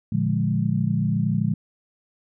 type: chord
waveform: sine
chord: Bb dominant seventh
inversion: none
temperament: equal with one note detuned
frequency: 115.27 / 146.83 / 174.61 / 207.7 Hz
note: Bb2 / D3 / F3 / Ab3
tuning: -19 / 0 / 0 / 0 cents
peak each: -25 dBFS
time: 0.12-1.54 s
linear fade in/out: 5 ms
effects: none